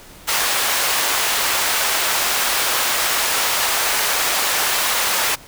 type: high-pass noise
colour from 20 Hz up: pink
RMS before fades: -19 dBFS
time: 0.27-5.36 s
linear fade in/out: 20 ms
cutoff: 820 Hz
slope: 12 dB/octave
effects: pink hiss -42 dBFS RMS until 5.47 s